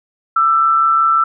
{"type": "tone pair together", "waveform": "sine", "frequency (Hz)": [1187.6, 1333], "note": ["D6", "E6"], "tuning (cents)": [19, 19], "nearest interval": "major second", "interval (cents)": 200, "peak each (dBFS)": [-20, -10], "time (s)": [0.36, 1.24], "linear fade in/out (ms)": 5, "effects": []}